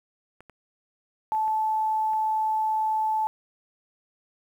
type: clicks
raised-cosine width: 0.5 ms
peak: -32 dBFS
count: 5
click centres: 0.406 / 0.497 / 1.349 / 1.479 / 2.134 s
type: tone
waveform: sine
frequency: 871 Hz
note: A5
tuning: 18 cents flat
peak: -22 dBFS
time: 1.32-3.27 s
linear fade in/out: 0 ms
effects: 9-bit